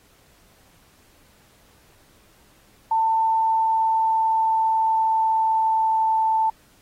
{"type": "tone with pitch glide", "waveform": "sine", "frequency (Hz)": [893, 884.8], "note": ["A5", "A5"], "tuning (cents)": [25, 9], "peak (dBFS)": -17, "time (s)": [2.91, 6.5], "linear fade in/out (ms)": 5, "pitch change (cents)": -16, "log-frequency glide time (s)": [3.14, 6.31], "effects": ["pink hiss -57 dBFS RMS until 6.81 s", "AAC 48 kbps"]}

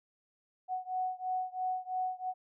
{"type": "beating tone pair", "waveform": "sine", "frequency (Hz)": [740, 743], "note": ["F#5", "F#5"], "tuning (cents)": [0, 7], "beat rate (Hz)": 3, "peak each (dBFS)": [-35, -36], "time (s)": [0.68, 2.34], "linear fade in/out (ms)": 50, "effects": []}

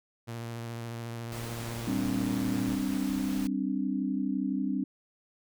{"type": "tone with vibrato", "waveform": "sawtooth", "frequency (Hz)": 116.54, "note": "A#2", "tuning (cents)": 0, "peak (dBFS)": -32, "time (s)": [0.27, 2.76], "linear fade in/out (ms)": 20, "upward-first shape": "sine", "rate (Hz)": 14, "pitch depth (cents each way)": 22}
{"type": "noise", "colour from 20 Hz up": "pink", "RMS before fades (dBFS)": -42, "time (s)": [1.32, 3.47], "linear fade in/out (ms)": 0}
{"type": "chord", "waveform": "sine", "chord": "G suspended fourth", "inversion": "none", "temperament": "equal", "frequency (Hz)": [196, 261.6, 293.7], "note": ["G3", "C4", "D4"], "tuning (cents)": [0, 0, 0], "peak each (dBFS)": [-32, -31, -33], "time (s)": [1.87, 4.84], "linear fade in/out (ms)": 5}
{"effects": []}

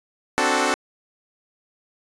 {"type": "chord", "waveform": "10% pulse", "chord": "D dominant seventh", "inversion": "third", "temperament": "equal", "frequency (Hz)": [261.6, 293.7, 370, 440], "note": ["C4", "D4", "F#4", "A4"], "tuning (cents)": [0, 0, 0, 0], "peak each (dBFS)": -16, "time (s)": [0.38, 0.74], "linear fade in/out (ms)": 0, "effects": ["resampled to 22050 Hz"]}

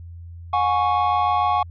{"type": "chord", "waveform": "triangle", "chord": "F# suspended second", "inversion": "none", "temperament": "equal with one note detuned", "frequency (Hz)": [723.9, 830.6, 1108.7], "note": ["F#5", "G#5", "C#6"], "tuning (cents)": [-38, 0, 0], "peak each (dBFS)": [-20, -20, -19], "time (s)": [0.53, 1.63], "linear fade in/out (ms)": 5, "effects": ["added 85 Hz sine -35 dBFS peak until 1.7 s", "resampled to 11025 Hz"]}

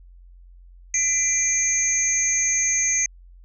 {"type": "tone cluster", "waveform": "sine", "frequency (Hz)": [2019, 2372, 6150, 6540], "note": ["B6", "D7", "G8", "G#8"], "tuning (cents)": [38, 17, -34, -28], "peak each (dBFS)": [-29, -29, -22, -22], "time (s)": [0.94, 3.06], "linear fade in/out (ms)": 2, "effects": ["added 44 Hz sine -44 dBFS peak until 3.44 s"]}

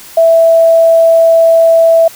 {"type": "tone", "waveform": "sine", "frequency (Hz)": 659.3, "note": "E5", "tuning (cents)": 0, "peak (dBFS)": -3, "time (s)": [0.17, 2.08], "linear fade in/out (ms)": 5, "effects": ["white hiss -33 dBFS RMS until 2.15 s"]}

